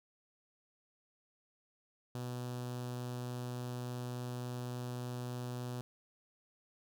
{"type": "tone with notch filter", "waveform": "sawtooth", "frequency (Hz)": 123.47, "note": "B2", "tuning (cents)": 0, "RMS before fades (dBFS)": -41, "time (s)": [2.15, 5.81], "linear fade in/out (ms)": 0, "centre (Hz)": 2100, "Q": 1.5, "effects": []}